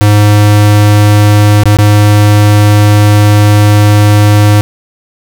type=tone with dropouts; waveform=square; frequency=104.2 Hz; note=G#2; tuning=6 cents sharp; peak=-3 dBFS; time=0.01-4.61 s; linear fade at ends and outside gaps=0 ms; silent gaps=1.635-1.656 / 1.77-1.787 s; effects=none